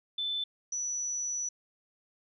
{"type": "tone pair in turn", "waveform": "sine", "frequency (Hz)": [3520, 5920], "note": ["A7", "F#8"], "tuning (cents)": [0, 0], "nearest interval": "major sixth", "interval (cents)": 900, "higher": "second", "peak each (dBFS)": [-30, -31], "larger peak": "first", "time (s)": [[0.18, 0.44], [0.72, 1.49]], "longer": "second", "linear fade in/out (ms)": 5, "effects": []}